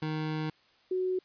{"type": "tone pair in turn", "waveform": ["25% pulse", "sine"], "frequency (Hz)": [155.56, 370], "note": ["D#3", "F#4"], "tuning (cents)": [0, 0], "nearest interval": "octave + minor third", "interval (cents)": 1500, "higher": "second", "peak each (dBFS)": -27, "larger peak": "neither", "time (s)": [[0.02, 0.5], [0.91, 1.19]], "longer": "first", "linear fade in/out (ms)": 5, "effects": ["white hiss -64 dBFS RMS until 1.24 s", "resampled to 11025 Hz"]}